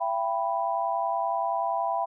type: chord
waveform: sine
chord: E minor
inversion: none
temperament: equal with one note detuned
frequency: 673.5 / 784 / 987.8 Hz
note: E5 / G5 / B5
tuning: +37 / 0 / 0 cents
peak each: -29 dBFS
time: 0-2.06 s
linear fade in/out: 20 ms
effects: none